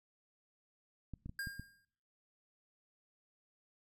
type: clicks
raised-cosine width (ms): 5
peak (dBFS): -32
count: 5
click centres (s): 1.137 / 1.26 / 1.294 / 1.472 / 1.596
type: tone with exponential decay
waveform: square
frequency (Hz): 1611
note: G6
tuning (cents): +47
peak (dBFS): -37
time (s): 1.39-1.85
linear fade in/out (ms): 2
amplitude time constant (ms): 100
effects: noise-tail reverb RT60 0.7 s tail -24 dB re dry